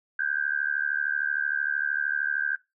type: tone with amplitude modulation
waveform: sine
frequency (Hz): 1568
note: G6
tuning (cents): 0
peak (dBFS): -20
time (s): 0.19-2.56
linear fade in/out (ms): 5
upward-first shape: sine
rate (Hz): 73.1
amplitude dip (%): 100
effects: noise-tail reverb RT60 0.2 s tail -18 dB re dry